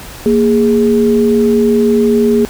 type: tone pair together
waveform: sine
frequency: 232 / 413.4 Hz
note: A#3 / G#4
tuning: -8 / -8 cents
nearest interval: minor seventh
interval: 1000 cents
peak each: -10 dBFS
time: 0.26-2.45 s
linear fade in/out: 0 ms
effects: added 50 Hz sine -35 dBFS peak until 2.49 s + pink hiss -31 dBFS RMS until 2.49 s